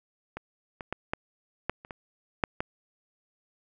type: clicks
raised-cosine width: 0.5 ms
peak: -21 / -22 / -16 / -13 / -12 / -30 / -23 / -8 / -14 dBFS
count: 9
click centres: 0.37 / 0.808 / 0.926 / 1.135 / 1.696 / 1.849 / 1.908 / 2.438 / 2.605 s
effects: none